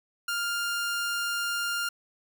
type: tone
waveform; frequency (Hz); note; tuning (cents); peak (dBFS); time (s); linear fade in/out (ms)
sawtooth; 1402; F6; +6; -24; 0.28-1.89; 5
effects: none